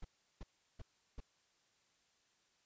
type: noise bursts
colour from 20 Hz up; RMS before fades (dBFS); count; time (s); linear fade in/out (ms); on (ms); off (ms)
brown; -45; 4; 0.02-1.204; 5; 26; 360
effects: white hiss -75 dBFS RMS until 2.65 s + resampled to 16000 Hz